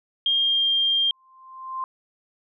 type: tone with pitch glide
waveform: sine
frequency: 3218 to 3198 Hz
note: G7 to G7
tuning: +45 to +34 cents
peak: -18 dBFS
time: 0.26-1.11 s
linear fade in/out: 2 ms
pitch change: -11 cents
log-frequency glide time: 0.39-0.69 s
type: tone with exponential growth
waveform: sine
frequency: 1046.5 Hz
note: C6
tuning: in tune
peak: -24 dBFS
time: 1.05-1.84 s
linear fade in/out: 1 ms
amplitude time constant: 170 ms
effects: none